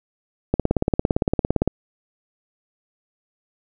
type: click train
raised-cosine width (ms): 2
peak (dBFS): -4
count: 21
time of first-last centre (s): 0.54-1.676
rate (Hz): 17.6
effects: none